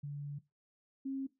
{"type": "tone pair in turn", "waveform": "sine", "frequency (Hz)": [144, 269.5], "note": ["D3", "C#4"], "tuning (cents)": [-34, -49], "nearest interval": "major seventh", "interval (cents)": 1085, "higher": "second", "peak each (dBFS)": [-38, -35], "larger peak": "second", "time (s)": [[0.03, 0.39], [1.05, 1.27]], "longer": "first", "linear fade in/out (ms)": 10, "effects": ["noise-tail reverb RT60 0.2 s tail -17 dB re dry"]}